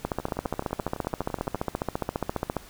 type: two click trains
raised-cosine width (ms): 1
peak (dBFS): -12 / -21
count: 38 / 17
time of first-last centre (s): 0.05-2.567 / 0.2-1.556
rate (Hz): 14.7 / 11.8
effects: pink hiss -49 dBFS RMS until 2.69 s